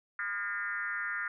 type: tone with frequency modulation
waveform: sine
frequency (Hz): 1618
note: G#6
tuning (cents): -46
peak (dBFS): -32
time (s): 0.19-1.28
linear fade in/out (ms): 2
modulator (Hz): 200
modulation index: 1.7
effects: none